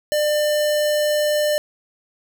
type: tone with notch filter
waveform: square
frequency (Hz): 598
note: D5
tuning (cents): +31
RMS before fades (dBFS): -19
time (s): 0.12-1.58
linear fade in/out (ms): 0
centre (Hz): 1200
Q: 1.1
effects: none